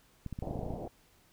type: clicks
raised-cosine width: 5 ms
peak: -26 dBFS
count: 12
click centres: 0.263 / 0.327 / 0.389 / 0.425 / 0.474 / 0.51 / 0.557 / 0.591 / 0.632 / 0.664 / 0.706 / 0.737 s
type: low-pass noise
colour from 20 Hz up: white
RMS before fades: -41 dBFS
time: 0.42-0.88 s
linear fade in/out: 5 ms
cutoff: 770 Hz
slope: 48 dB/octave
effects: pink hiss -65 dBFS RMS until 1.32 s